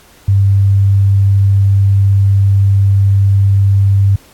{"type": "tone", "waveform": "sine", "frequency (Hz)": 98.7, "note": "G2", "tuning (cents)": 12, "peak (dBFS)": -6, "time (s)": [0.28, 4.16], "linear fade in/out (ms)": 5, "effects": ["pink hiss -44 dBFS RMS until 4.33 s", "AAC 64 kbps"]}